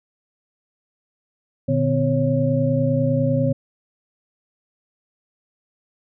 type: tone cluster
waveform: sine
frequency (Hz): 119.5 / 149.5 / 254.2 / 549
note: A#2 / D3 / C4 / C#5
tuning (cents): +43 / +31 / -50 / -17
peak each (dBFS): -22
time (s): 1.68-3.53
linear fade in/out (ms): 10
effects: none